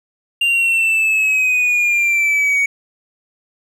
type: exponential sweep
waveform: triangle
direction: down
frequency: 2794 to 2235 Hz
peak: -11 dBFS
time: 0.41-2.66 s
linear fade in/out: 5 ms
effects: none